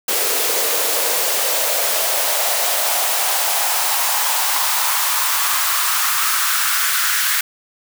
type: noise with high-pass filter sweep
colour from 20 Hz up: white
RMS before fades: -18 dBFS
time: 0.08-7.41 s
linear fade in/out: 5 ms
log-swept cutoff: 420 to 1500 Hz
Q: 3.2
effects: none